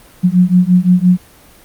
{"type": "beating tone pair", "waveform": "sine", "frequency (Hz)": [177.7, 183.5], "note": ["F3", "F#3"], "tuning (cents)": [30, -14], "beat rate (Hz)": 5.8, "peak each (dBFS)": -10, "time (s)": [0.23, 1.18], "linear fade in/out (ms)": 20, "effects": ["pink hiss -43 dBFS RMS until 1.64 s", "Opus 32 kbps"]}